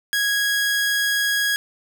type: tone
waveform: sawtooth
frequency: 1654 Hz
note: G#6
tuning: 8 cents flat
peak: -15 dBFS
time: 0.13-1.56 s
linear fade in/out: 0 ms
effects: none